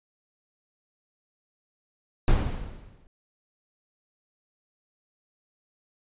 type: noise with exponential decay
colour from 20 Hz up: brown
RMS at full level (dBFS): -18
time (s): 2.28-3.07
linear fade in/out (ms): 1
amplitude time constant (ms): 170
effects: resampled to 8000 Hz